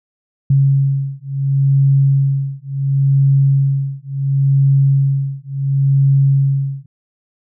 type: beating tone pair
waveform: sine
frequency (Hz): 137.1 / 137.81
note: C#3 / C#3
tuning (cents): -19 / -10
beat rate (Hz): 0.71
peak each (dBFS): -14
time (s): 0.5-6.86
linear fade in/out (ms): 5
effects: none